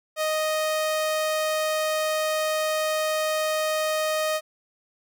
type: tone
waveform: sawtooth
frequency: 622.3 Hz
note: D#5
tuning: in tune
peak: -19 dBFS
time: 0.16-4.41 s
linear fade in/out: 50 ms
effects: none